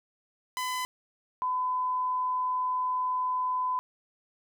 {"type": "tone pair in turn", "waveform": ["sawtooth", "sine"], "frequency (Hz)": [1009, 1009], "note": ["B5", "B5"], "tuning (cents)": [37, 37], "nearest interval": "unison", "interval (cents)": 0, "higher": "neither", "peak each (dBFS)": -26, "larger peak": "neither", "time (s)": [[0.57, 0.85], [1.42, 3.79]], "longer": "second", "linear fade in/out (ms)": 0, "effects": []}